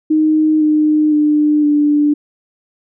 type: tone with pitch steps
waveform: sine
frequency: 310.3 / 305 / 299.7 / 294.6 Hz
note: D#4 / D#4 / D4 / D4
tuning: -5 / -34 / +35 / +6 cents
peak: -9 dBFS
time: 0.1-2.14 s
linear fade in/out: 10 ms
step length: 510 ms
effects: none